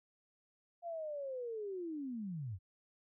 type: linear sweep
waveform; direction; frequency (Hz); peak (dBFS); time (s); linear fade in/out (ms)
sine; down; 698.5 to 83; -39; 0.82-2.59; 50
effects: none